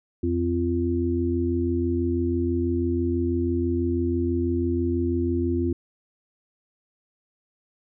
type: harmonic tone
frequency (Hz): 86.1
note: F2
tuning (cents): -24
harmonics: 1 / 3 / 4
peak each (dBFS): -26 / -26 / -25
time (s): 0.23-5.73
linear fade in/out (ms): 5
effects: none